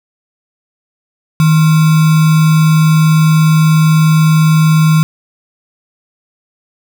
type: tone with sample-and-hold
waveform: sine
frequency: 158.1 Hz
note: D#3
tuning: 28 cents sharp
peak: -5 dBFS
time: 1.4-5.03 s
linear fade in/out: 0 ms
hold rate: 1225 Hz
effects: none